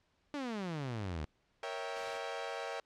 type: exponential sweep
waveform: sawtooth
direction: down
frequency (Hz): 299.8 to 71.7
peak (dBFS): -33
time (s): 0.34-1.25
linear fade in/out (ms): 0
type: chord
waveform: sawtooth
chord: A# diminished seventh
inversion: none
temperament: equal with one note detuned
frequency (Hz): 466.2 / 554.4 / 652.4 / 784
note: A#4 / C#5 / E5 / G5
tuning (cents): 0 / 0 / -18 / 0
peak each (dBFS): -40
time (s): 1.63-2.8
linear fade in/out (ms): 2
type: noise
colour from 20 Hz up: white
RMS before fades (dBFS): -48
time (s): 1.96-2.18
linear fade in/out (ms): 5
effects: pink hiss -75 dBFS RMS until 2.85 s + low-pass 5000 Hz 12 dB/octave